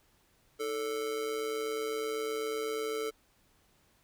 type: tone with amplitude modulation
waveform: square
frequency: 440.7 Hz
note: A4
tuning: 3 cents sharp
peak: -30 dBFS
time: 0.59-3.11 s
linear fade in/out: 20 ms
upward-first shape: sine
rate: 128 Hz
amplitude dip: 65%
effects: pink hiss -68 dBFS RMS until 4.03 s